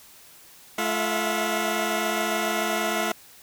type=tone cluster; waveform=15% pulse; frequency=216.8 / 342.3 / 658 / 721 Hz; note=A3 / F4 / E5 / F#5; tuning=-25 / -35 / -3 / -45 cents; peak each=-23 dBFS; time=0.78-3.12 s; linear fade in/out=5 ms; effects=white hiss -50 dBFS RMS until 3.42 s